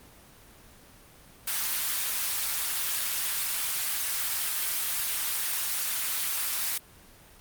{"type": "high-pass noise", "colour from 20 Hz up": "white", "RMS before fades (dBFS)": -29, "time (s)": [1.47, 6.78], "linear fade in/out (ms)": 5, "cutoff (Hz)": 1100, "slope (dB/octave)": 12, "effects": ["pink hiss -53 dBFS RMS until 7.4 s", "Opus 24 kbps"]}